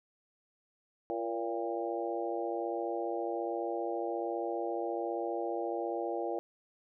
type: harmonic tone with a mistuned harmonic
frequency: 114.7 Hz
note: A#2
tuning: 28 cents flat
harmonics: 3 / 4 / 5 / 6 / 7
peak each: -37 / -38 / -39 / -40 / -40 dBFS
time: 1.1-6.39 s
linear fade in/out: 0 ms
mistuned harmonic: 4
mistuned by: +50 cents
effects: none